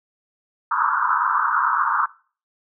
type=band-pass noise; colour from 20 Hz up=pink; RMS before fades=-20 dBFS; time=0.71-2.06 s; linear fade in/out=5 ms; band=930 to 1500 Hz; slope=96 dB/octave; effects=noise-tail reverb RT60 0.4 s tail -21 dB re dry